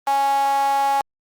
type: tone with high-pass filter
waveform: sawtooth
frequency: 276.5 Hz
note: C#4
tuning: 4 cents flat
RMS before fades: -19 dBFS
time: 0.07-1.01 s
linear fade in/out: 0 ms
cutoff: 820 Hz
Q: 8.1
effects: Opus 32 kbps